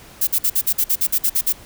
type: noise bursts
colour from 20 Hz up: violet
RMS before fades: -17 dBFS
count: 12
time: 0.21-1.527 s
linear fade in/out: 10 ms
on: 63 ms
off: 51 ms
effects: pink hiss -43 dBFS RMS until 1.65 s